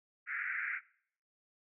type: band-pass noise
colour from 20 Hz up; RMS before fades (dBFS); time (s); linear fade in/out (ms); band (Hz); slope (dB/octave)
pink; -38; 0.26-0.81; 50; 1400 to 2300; 96
effects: noise-tail reverb RT60 0.6 s tail -21 dB re dry